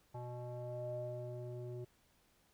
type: tone with low-pass filter sweep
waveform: square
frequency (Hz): 122.5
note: B2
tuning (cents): -14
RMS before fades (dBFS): -44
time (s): 0.14-1.85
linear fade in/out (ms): 10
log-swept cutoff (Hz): 790 to 460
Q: 8.6
effects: pink hiss -72 dBFS RMS until 2.53 s